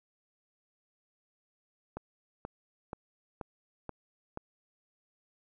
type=click train; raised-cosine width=1 ms; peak=-24 dBFS; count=6; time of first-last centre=1.97-4.374 s; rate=2.08 Hz; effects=none